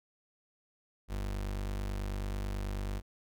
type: tone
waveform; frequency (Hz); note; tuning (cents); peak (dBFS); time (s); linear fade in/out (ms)
35% pulse; 49.19; G1; +7; -32; 1.08-3.02; 50
effects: none